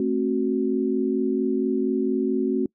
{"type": "chord", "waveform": "sine", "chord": "F# diminished", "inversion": "first", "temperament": "just", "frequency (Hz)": [222, 266.4, 370], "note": ["A3", "C4", "F#4"], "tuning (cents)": [16, 31, 0], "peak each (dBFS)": [-26, -24, -24], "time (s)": [0, 2.66], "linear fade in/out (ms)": 2, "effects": ["noise-tail reverb RT60 0.1 s tail -25 dB re dry"]}